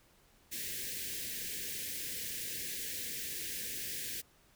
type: band-stop noise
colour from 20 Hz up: white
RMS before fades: -40 dBFS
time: 0.51-4.22 s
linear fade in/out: 20 ms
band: 530 to 1600 Hz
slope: 96 dB/octave
effects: pink hiss -66 dBFS RMS until 4.55 s